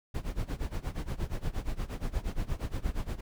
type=noise with tremolo; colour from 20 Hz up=brown; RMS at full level=-30 dBFS; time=0.14-3.21 s; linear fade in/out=10 ms; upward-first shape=sine; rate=8.5 Hz; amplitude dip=90%; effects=none